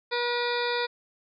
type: harmonic tone with a mistuned harmonic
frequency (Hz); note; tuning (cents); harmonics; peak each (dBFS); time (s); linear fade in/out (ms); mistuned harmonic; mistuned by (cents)
482; B4; -42; 1 / 2 / 3 / 4 / 5 / 7 / 8 / 9 / 10; -29 / -32 / -34 / -35 / -36 / -37 / -38 / -39 / -39; 0.11-0.87; 20; 7; +81
effects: none